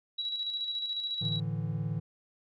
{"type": "tone with tremolo", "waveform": "sine", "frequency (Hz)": 3896, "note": "B7", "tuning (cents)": -24, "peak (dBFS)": -30, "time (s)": [0.18, 1.4], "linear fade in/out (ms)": 10, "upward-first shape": "square", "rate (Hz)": 14, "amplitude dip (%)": 40}
{"type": "chord", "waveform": "triangle", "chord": "A suspended fourth", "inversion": "none", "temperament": "just", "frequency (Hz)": [110, 146.67, 165], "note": ["A2", "D3", "E3"], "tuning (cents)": [0, -2, 2], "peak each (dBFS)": -33, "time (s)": [1.21, 2], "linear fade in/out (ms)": 10}
{"effects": []}